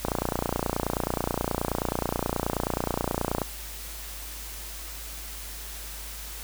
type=click train; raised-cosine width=1 ms; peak=-11 dBFS; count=100; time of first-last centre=0.05-3.417 s; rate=29.4 Hz; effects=added 52 Hz sine -40 dBFS peak until 6.43 s + white hiss -40 dBFS RMS until 6.43 s